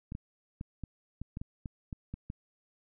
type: clicks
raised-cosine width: 5 ms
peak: -26 dBFS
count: 11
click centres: 0.121 / 0.151 / 0.611 / 0.837 / 1.216 / 1.371 / 1.415 / 1.658 / 1.928 / 2.14 / 2.301 s
effects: none